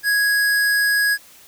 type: tone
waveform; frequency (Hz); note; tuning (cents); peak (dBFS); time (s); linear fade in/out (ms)
square; 1661.2; G#6; 0; -16; 0.03-1.18; 50
effects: white hiss -47 dBFS RMS until 1.47 s